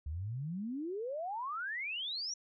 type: exponential sweep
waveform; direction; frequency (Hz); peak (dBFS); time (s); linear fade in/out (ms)
sine; up; 70 to 5920; -36; 0.06-2.34; 5
effects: none